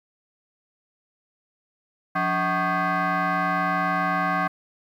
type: tone with frequency modulation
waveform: sine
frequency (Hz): 176.5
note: F3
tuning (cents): +19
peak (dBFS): -19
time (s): 2.15-4.48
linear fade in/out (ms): 10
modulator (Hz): 464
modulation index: 3.3
effects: tanh soft clip ceiling -18 dBFS + 9-bit